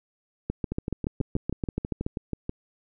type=two click trains; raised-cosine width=3 ms; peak=-16 / -14 dBFS; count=12 / 12; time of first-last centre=0.72-2.494 / 0.5-2.065 s; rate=6.2 / 7.03 Hz; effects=none